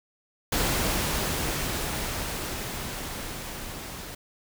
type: noise with level ramp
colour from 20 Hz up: pink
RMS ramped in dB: -25 to -39 dBFS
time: 0.52-4.15 s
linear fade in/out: 5 ms
effects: none